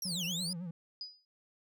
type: linear two-way sweep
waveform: 30% pulse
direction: down then up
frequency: 5770 to 2637 to 5050 Hz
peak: -32 dBFS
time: 0.02-0.53 s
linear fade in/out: 2 ms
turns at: 0.25 s
type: tone with vibrato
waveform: triangle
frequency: 174.7 Hz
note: F3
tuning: 1 cent sharp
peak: -36 dBFS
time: 0.05-0.71 s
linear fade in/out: 5 ms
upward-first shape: sine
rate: 9 Hz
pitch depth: 110 cents each way
type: tone with exponential decay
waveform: sine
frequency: 4947 Hz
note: D#8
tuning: 11 cents flat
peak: -36 dBFS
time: 1.01-1.25 s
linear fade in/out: 1 ms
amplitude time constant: 52 ms
effects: none